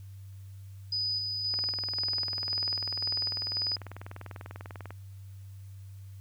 sine tone with tremolo, 4978 Hz, D#8, in tune, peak -28 dBFS, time 0.92-3.76 s, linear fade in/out 5 ms, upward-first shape square, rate 1.9 Hz, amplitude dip 30%
click train, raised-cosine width 0.5 ms, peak -27 dBFS, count 69, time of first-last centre 1.54-4.906 s, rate 20.2 Hz
effects added 97 Hz sine -43 dBFS peak until 6.2 s + white hiss -65 dBFS RMS until 6.2 s

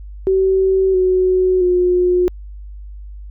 sine tone with pitch steps, 381.2 / 370.1 / 359.4 Hz, G4 / F#4 / F4, -48 / 0 / +50 cents, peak -11 dBFS, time 0.27-2.28 s, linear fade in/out 0 ms, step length 670 ms, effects added 50 Hz sine -30 dBFS peak until 3.3 s

